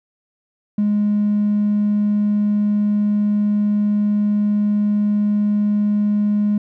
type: tone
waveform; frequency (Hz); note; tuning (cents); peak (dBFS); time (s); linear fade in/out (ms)
triangle; 207.7; G#3; 0; -11; 0.78-6.58; 5
effects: tanh soft clip ceiling -11 dBFS